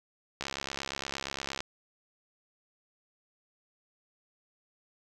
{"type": "click train", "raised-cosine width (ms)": 0.2, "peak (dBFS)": -17, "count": 83, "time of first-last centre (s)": [0.41, 1.605], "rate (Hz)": 68.6, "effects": []}